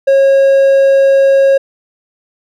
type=tone with hard clipping; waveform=triangle; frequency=545 Hz; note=C#5; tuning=29 cents flat; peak=-6 dBFS; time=0.07-1.58 s; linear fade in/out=10 ms; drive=6 dB; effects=none